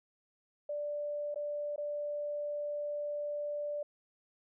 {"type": "tone with dropouts", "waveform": "sine", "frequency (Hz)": 587.3, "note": "D5", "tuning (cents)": 0, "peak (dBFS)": -34, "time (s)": [0.69, 3.83], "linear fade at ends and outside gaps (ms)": 5, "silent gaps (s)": [[1.344, 1.358], [1.761, 1.779]], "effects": []}